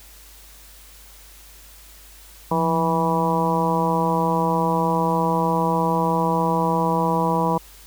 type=harmonic tone with a mistuned harmonic; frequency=163.2 Hz; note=E3; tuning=17 cents flat; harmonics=1 / 2 / 3 / 4 / 5 / 6 / 7; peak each=-23 / -28 / -25 / -29 / -27 / -22 / -32 dBFS; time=2.51-7.58 s; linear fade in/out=5 ms; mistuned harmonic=1; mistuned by=+88 cents; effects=added 50 Hz sine -47 dBFS peak until 7.86 s + white hiss -47 dBFS RMS until 7.86 s